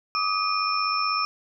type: tone cluster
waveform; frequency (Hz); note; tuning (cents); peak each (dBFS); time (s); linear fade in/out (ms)
sine; 1162 / 1258 / 2450 / 5340; D6 / D#6 / D#7 / E8; -19 / +19 / -27 / +22; -28 / -26 / -30 / -28; 0.15-1.25; 0
effects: none